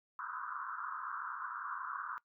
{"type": "band-pass noise", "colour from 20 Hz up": "white", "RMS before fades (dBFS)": -42, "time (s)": [0.19, 2.18], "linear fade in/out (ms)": 0, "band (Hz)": [1000, 1500], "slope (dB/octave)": 96, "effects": ["noise-tail reverb RT60 0.1 s tail -21 dB re dry"]}